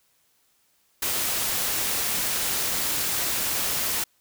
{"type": "noise", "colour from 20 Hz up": "white", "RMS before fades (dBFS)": -26, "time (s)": [1.02, 4.04], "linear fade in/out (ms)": 5, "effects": ["white hiss -66 dBFS RMS until 4.2 s"]}